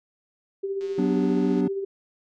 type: tone with tremolo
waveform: sine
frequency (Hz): 392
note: G4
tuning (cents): 0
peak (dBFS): -24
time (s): 0.63-1.85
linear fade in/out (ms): 10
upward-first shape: sine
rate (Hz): 15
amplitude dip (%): 45
type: click train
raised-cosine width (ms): 0.2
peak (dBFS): -32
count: 145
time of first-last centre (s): 0.81-1.606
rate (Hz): 181
type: chord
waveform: triangle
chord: B minor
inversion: second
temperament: equal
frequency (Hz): 185 / 246.9 / 293.7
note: F#3 / B3 / D4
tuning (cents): 0 / 0 / 0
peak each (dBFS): -23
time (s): 0.98-1.68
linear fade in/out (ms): 5
effects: none